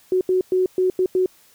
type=tone bursts at uneven times; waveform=sine; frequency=370 Hz; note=F#4; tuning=in tune; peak=-15 dBFS; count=6; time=0.12-0.21 / 0.29-0.41 / 0.52-0.66 / 0.78-0.9 / 0.99-1.06 / 1.15-1.26 s; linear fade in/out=2 ms; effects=white hiss -54 dBFS RMS until 1.54 s